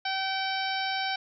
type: harmonic tone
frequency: 769 Hz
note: G5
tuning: 33 cents flat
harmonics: 1 / 2 / 3 / 4 / 5 / 6 / 7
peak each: -31 / -34 / -36 / -37 / -38 / -39 / -39 dBFS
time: 0.05-1.16 s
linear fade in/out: 5 ms
effects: none